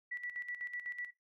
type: tone with tremolo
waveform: sine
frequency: 1954 Hz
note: B6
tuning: 19 cents flat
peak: -37 dBFS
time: 0.11-1.11 s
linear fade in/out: 10 ms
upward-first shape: square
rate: 8 Hz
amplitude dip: 65%
effects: noise-tail reverb RT60 0.2 s tail -18 dB re dry + MP3 96 kbps